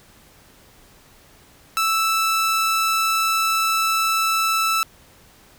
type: tone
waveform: sawtooth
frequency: 1318.5 Hz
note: E6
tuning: in tune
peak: -14 dBFS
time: 1.77-4.83 s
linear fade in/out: 0 ms
effects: pink hiss -51 dBFS RMS until 5.58 s